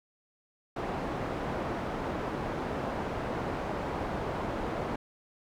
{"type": "low-pass noise", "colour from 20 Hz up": "white", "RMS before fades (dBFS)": -34, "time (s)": [0.76, 4.96], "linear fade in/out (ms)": 5, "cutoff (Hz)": 790, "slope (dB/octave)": 12, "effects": []}